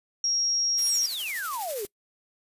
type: tone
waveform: sine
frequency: 5600 Hz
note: F8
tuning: 4 cents sharp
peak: -23 dBFS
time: 0.24-1.06 s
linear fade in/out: 2 ms
type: noise with tremolo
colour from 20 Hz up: blue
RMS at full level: -33 dBFS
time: 0.77-1.87 s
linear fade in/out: 20 ms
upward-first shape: triangle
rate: 12 Hz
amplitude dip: 50%
type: exponential sweep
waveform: sine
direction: down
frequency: 11175 to 385.4 Hz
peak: -30 dBFS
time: 0.82-1.85 s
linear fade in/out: 0 ms
effects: noise-tail reverb RT60 0.1 s tail -24 dB re dry + resampled to 32000 Hz